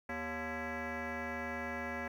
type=tone with frequency modulation; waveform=sine; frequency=711 Hz; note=F5; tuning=31 cents sharp; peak=-35 dBFS; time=0.09-2.08 s; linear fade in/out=5 ms; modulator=317 Hz; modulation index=4.5; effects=tanh soft clip ceiling -34 dBFS + 11-bit